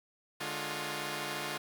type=tone cluster; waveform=5% pulse; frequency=148.5 / 209.8 / 353.7 / 558 Hz; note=D3 / G#3 / F4 / C#5; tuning=+20 / +18 / +22 / +11 cents; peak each=-29 / -31 / -27 / -35 dBFS; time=0.4-1.58 s; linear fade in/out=10 ms; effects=10-bit